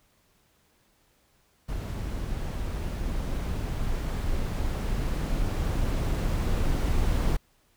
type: noise with level ramp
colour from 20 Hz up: brown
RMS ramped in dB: -32 to -24 dBFS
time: 1.68-7.37 s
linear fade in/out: 10 ms
effects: pink hiss -66 dBFS RMS until 7.76 s